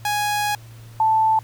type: tone pair in turn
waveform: sawtooth / sine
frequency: 830.6 / 880 Hz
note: G#5 / A5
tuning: 0 / 0 cents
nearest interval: minor second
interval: 100 cents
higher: second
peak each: -16 / -14 dBFS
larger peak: second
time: 0.05-0.55 / 1-1.39 s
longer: first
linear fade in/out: 2 ms
effects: added 114 Hz sine -39 dBFS peak until 1.43 s + pink hiss -50 dBFS RMS until 1.43 s